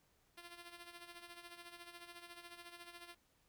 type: tone with tremolo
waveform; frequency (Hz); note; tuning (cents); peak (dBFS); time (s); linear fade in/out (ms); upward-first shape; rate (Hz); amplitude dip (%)
5% pulse; 345.8; F4; -17; -39; 0.37-3.15; 10; sine; 14; 65
effects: pink hiss -75 dBFS RMS until 3.48 s